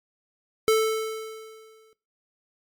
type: tone with exponential decay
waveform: square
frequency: 440 Hz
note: A4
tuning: in tune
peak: -16 dBFS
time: 0.68-1.93 s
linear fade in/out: 0 ms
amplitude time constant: 270 ms
effects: noise-tail reverb RT60 0.3 s tail -20 dB re dry + MP3 96 kbps